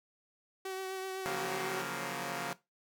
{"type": "tone with vibrato", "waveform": "sawtooth", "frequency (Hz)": 379.4, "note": "F#4", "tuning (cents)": 43, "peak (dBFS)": -33, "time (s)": [0.65, 1.82], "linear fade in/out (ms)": 5, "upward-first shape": "triangle", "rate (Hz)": 7.9, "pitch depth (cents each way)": 22}
{"type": "chord", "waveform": "5% pulse", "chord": "Gb major seventh", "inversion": "second", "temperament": "equal with one note detuned", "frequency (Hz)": [139.72, 174.61, 185, 233.1], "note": ["Db3", "F3", "Gb3", "Bb3"], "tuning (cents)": [14, 0, 0, 0], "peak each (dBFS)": [-30, -31, -32, -30], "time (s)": [1.26, 2.53], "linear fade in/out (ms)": 0}
{"effects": ["noise-tail reverb RT60 0.2 s tail -17 dB re dry"]}